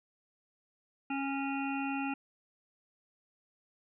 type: harmonic tone with a mistuned harmonic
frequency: 274.4 Hz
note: C#4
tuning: 17 cents flat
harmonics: 1 / 3 / 5 / 7 / 9 / 10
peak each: -34 / -38 / -43 / -52 / -43 / -43 dBFS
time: 1.1-2.14 s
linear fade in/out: 5 ms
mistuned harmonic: 5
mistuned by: +18 cents
effects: none